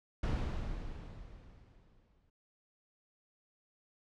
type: noise with exponential decay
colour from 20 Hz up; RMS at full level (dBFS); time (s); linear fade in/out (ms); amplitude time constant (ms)
brown; -31; 0.23-2.3; 5; 450
effects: low-pass 5000 Hz 12 dB/octave